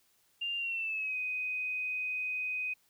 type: tone with pitch glide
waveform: sine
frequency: 2794 to 2504 Hz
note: F7 to D#7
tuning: 0 to +10 cents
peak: -32 dBFS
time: 0.41-2.74 s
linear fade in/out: 10 ms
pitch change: -190 cents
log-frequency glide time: 0.57-1.17 s
effects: white hiss -70 dBFS RMS until 2.89 s